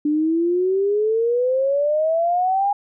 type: exponential sweep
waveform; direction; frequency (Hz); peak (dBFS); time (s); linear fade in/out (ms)
sine; up; 293.7 to 820; -16; 0.05-2.73; 5
effects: none